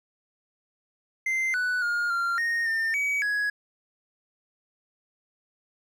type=tone with pitch steps; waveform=triangle; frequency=2080 / 1486 / 1421 / 1384 / 1856 / 1806 / 2270 / 1671 Hz; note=C7 / F#6 / F6 / F6 / A#6 / A6 / C#7 / G#6; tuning=-11 / +7 / +30 / -16 / -8 / +45 / +41 / +10 cents; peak=-22 dBFS; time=1.26-3.5 s; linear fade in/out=5 ms; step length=280 ms; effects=none